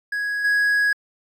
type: tone with level steps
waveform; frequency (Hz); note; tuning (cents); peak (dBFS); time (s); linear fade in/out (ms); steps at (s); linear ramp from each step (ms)
triangle; 1663; G#6; +2; -20 / -14; 0.12-0.93; 5; 0.44; 10
effects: MP3 96 kbps